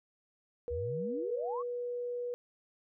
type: tone with pitch glide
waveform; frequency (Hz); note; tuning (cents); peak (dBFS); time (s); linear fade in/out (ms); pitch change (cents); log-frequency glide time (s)
sine; 481.1 to 486.4; B4 to B4; -45 to -26; -34; 0.68-2.34; 0; +19; 0.84-1.73
type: exponential sweep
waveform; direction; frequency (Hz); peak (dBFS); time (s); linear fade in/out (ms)
sine; up; 69 to 1186; -37; 0.7-1.63; 20
effects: none